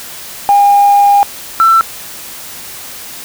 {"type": "tone pair in turn", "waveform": "sine", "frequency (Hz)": [809, 1338.1], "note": ["G#5", "E6"], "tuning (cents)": [-46, 26], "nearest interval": "major sixth", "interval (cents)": 872, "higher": "second", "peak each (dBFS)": -3, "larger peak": "neither", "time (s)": [[0.49, 1.23], [1.6, 1.81]], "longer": "first", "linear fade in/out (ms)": 0, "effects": ["tanh soft clip ceiling 0 dBFS", "white hiss -28 dBFS RMS until 3.24 s"]}